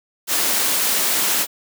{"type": "high-pass noise", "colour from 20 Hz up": "white", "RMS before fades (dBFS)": -19, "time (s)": [0.27, 1.47], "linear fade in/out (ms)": 50, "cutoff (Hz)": 200, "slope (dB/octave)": 12, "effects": []}